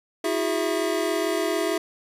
square tone cluster, 323.9 / 361.7 / 408.4 / 660 Hz, E4 / F#4 / G#4 / E5, -30 / -39 / -29 / +2 cents, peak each -29 dBFS, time 0.24-1.78 s, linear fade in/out 5 ms, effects resampled to 32000 Hz

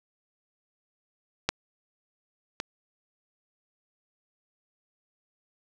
clicks, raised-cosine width 0.2 ms, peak -6 / -13 dBFS, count 2, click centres 1.49 / 2.601 s, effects none

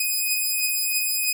5% pulse beating tone pair, 2500 / 2503.1 Hz, D#7 / D#7, +8 / +10 cents, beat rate 3.1 Hz, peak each -17 / -14 dBFS, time 0-1.33 s, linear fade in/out 5 ms, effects none

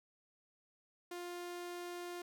sawtooth tone, 351.6 Hz, F4, 12 cents sharp, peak -39 dBFS, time 1.11-2.22 s, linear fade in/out 5 ms, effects none

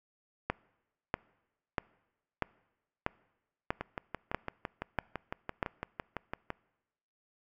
two click trains, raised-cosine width 0.5 ms, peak -20 / -14 dBFS, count 17 / 9, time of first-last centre 3.81-6.504 / 0.5-5.628 s, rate 5.94 / 1.56 Hz, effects noise-tail reverb RT60 1.0 s tail -24 dB re dry

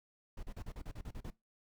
brown noise bursts, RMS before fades -43 dBFS, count 10, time 0.37-1.303 s, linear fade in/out 5 ms, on 60 ms, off 37 ms, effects noise-tail reverb RT60 0.2 s tail -19 dB re dry

